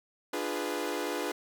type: chord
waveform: sawtooth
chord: D diminished seventh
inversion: none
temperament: equal with one note detuned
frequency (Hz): 297.8 / 349.2 / 415.3 / 493.9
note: D4 / F4 / Ab4 / Cb5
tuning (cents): +24 / 0 / 0 / 0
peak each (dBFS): -33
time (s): 0.33-1.32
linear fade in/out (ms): 5
effects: none